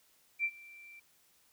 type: tone with ADSR envelope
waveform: sine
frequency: 2349 Hz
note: D7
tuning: in tune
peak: -27 dBFS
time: 0.39-1 s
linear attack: 51 ms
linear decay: 60 ms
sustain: -23 dB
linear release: 10 ms
effects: white hiss -68 dBFS RMS until 1.52 s